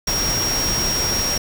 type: tone in noise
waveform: sine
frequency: 5600 Hz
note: F8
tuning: 4 cents sharp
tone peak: -20 dBFS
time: 0.07-1.38 s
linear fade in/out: 5 ms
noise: pink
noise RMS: -24 dBFS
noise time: 0.07-1.38 s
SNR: +1 dB
effects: none